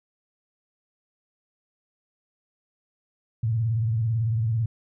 sine tone with vibrato, 113 Hz, A2, 47 cents sharp, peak -21 dBFS, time 3.43-4.66 s, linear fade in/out 5 ms, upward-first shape sine, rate 18 Hz, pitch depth 110 cents each way, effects none

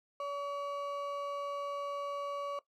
triangle ring-modulated tone, 852 Hz, G#5, 44 cents sharp, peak -30 dBFS, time 0.2-2.59 s, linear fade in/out 2 ms, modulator 283 Hz, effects noise-tail reverb RT60 0.1 s tail -17 dB re dry

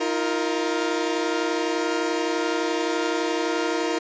sawtooth chord, Eb suspended second, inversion none, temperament equal with one note detuned, 317.5 / 349.2 / 466.2 Hz, Eb4 / F4 / Bb4, +35 / 0 / 0 cents, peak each -23 dBFS, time 0-3.99 s, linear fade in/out 10 ms, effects resampled to 16000 Hz

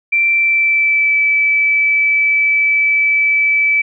sine tone with pitch glide, 2349 to 2307 Hz, D7 to D7, 0 to -31 cents, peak -10 dBFS, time 0.12-3.82 s, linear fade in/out 10 ms, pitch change -31 cents, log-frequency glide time 0.27-1.17 s, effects none

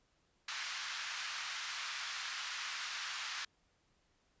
pink band-pass noise, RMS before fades -42 dBFS, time 0.48-3.45 s, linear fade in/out 5 ms, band 1200 to 6300 Hz, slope 24 dB/octave, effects pink hiss -75 dBFS RMS until 4.4 s + resampled to 16000 Hz

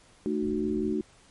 sine chord, D# diminished, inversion second, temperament equal with one note detuned, 220 / 304 / 370 Hz, A3 / D#4 / F#4, 0 / -40 / 0 cents, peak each -30 dBFS, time 0.26-1.01 s, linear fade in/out 0 ms
pink low-pass noise, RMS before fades -43 dBFS, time 0.42-0.93 s, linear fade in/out 5 ms, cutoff 230 Hz, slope 48 dB/octave
effects pink hiss -58 dBFS RMS until 1.3 s + MP3 48 kbps

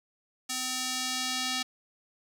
square tone with band-pass filter sweep, 256.2 Hz, C4, 36 cents flat, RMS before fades -32 dBFS, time 0.49-1.63 s, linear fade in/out 10 ms, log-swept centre 6900 to 4400 Hz, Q 1.1, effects none

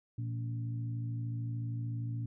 harmonic tone with a mistuned harmonic, 57 Hz, A#1, 38 cents flat, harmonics 2 / 3 / 4 / 5, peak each -34 / -50 / -51 / -47 dBFS, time 0.18-2.26 s, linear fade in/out 5 ms, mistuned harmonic 2, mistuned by +55 cents, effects none

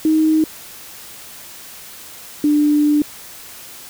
sine tone pair in turn, 313.9 / 296.3 Hz, D#4 / D4, +15 / +15 cents, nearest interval minor second, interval 100 cents, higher first, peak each -11 dBFS, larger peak neither, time 0.05-0.44 / 2.44-3.02 s, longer second, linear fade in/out 2 ms, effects white hiss -37 dBFS RMS until 3.89 s

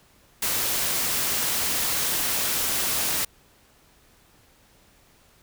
white noise, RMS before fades -25 dBFS, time 0.42-3.25 s, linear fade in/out 5 ms, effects pink hiss -58 dBFS RMS until 5.42 s

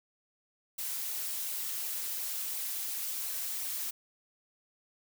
blue noise with flanger, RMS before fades -36 dBFS, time 0.78-3.91 s, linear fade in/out 10 ms, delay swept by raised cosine 0.57 to 6.17 ms, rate 2.8 Hz, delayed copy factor -0.5, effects none

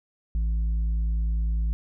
triangle tone with tanh clipping, 55 Hz, A1, in tune, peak -23 dBFS, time 0.35-1.73 s, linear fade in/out 0 ms, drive 9 dB, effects none

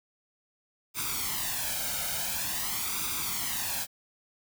white noise with flanger, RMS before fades -32 dBFS, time 0.94-3.87 s, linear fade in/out 50 ms, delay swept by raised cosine 0.82 to 1.35 ms, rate 0.47 Hz, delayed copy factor +0.7, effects none

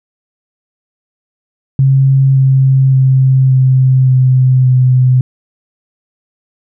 sine tone with pitch steps, 134.9 / 133.43 / 131.97 / 130.53 / 129.11 / 127.7 Hz, C#3 / C3 / C3 / C3 / C3 / C3, -47 / +34 / +15 / -4 / -23 / -42 cents, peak -5 dBFS, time 1.79-5.21 s, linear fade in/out 2 ms, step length 570 ms, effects none

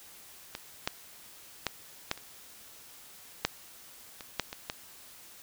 clicks, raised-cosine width 0.2 ms, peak -19 / -11 / -11 / -11 / -28 / -7 / -24 / -10 / -21 / -15 dBFS, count 10, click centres 0.551 / 0.875 / 1.667 / 2.114 / 2.176 / 3.45 / 4.208 / 4.397 / 4.529 / 4.699 s, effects white hiss -52 dBFS RMS until 5.42 s

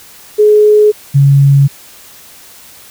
sine tone pair in turn, 422.1 / 139.52 Hz, G#4 / C#3, +28 / +12 cents, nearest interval octave + perfect fifth, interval 1916 cents, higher first, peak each -3 dBFS, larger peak neither, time 0.38-0.92 / 1.14-1.68 s, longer neither, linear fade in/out 20 ms, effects white hiss -37 dBFS RMS until 2.9 s

